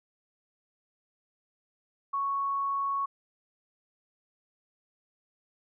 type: tone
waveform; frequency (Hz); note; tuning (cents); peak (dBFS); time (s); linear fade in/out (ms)
sine; 1108.7; C#6; 0; -27; 2.13-3.06; 10
effects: none